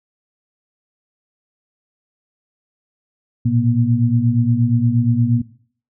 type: tone cluster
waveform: sine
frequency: 113.7 / 122.2 / 238.8 Hz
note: A#2 / B2 / A#3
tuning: -43 / -18 / +42 cents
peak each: -18 dBFS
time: 3.45-5.42 s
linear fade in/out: 10 ms
effects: noise-tail reverb RT60 0.5 s tail -17 dB re dry